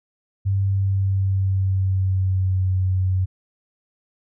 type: tone with pitch glide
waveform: sine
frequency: 97.8 to 93.33 Hz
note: G2 to F#2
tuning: -4 to +15 cents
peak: -17 dBFS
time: 0.45-3.26 s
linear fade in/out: 20 ms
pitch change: -81 cents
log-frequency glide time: 0.65-2.71 s
effects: none